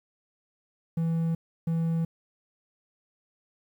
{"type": "tone pair in turn", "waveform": "triangle", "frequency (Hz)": [164.81, 164.81], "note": ["E3", "E3"], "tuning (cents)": [0, 0], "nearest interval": "unison", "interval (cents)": 0, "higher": "neither", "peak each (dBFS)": -22, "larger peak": "neither", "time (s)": [[0.97, 1.35], [1.67, 2.05]], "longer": "neither", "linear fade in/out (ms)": 5, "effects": ["10-bit"]}